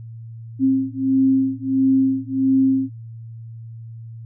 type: beating tone pair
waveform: sine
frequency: 265.4 / 266.9 Hz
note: C4 / C4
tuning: +25 / +35 cents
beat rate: 1.5 Hz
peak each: -18 dBFS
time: 0.59-2.9 s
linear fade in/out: 50 ms
effects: added 114 Hz sine -33 dBFS peak until 4.25 s